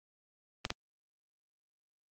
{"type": "clicks", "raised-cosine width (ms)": 0.2, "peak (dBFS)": -14, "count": 2, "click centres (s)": [0.651, 0.704], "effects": ["high-pass 100 Hz 12 dB/octave", "Opus 32 kbps"]}